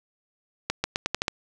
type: accelerating click train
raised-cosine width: 0.2 ms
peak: -7 dBFS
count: 7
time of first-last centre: 0.7-1.281 s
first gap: 140 ms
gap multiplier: 0.85
effects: none